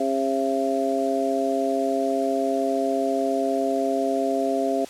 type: harmonic tone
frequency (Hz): 135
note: C#3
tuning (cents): -45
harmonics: 2 / 3 / 4 / 5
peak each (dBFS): -26 / -27 / -29 / -24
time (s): 0-4.85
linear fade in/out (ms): 5
effects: white hiss -44 dBFS RMS until 4.89 s + low-pass 9000 Hz 12 dB/octave